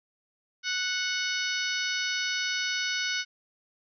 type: harmonic tone with a mistuned harmonic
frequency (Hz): 740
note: F#5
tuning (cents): 0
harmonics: 2 / 3 / 4 / 5 / 6 / 7 / 8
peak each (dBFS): -32 / -34 / -35 / -36 / -37 / -37 / -38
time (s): 0.63-3.25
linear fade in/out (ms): 50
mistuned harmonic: 3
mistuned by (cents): -17
effects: none